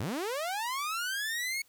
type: linear sweep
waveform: sawtooth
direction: up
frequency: 77.78 to 2217 Hz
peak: -28 dBFS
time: 0-1.62 s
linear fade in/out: 5 ms
effects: white hiss -65 dBFS RMS until 1.68 s